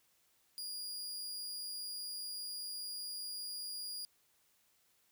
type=tone; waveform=sawtooth; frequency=4851 Hz; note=D#8; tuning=45 cents flat; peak=-38 dBFS; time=0.58-4.05 s; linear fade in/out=0 ms; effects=white hiss -73 dBFS RMS until 5.11 s